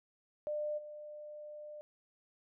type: tone with level steps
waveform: sine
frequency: 599 Hz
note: D5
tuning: 34 cents sharp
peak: -34 / -45 dBFS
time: 0.47-1.81 s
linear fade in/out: 0 ms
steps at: 0.77 s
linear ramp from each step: 20 ms
effects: none